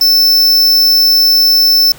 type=tone; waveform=square; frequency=5300 Hz; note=E8; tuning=9 cents sharp; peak=-6 dBFS; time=0.01-1.92 s; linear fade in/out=2 ms; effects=pink hiss -36 dBFS RMS until 1.98 s